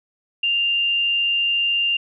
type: tone with frequency modulation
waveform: sine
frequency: 2794 Hz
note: F7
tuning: in tune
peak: -17 dBFS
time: 0.43-1.97 s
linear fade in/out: 5 ms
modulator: 89.7 Hz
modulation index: 0.3
effects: none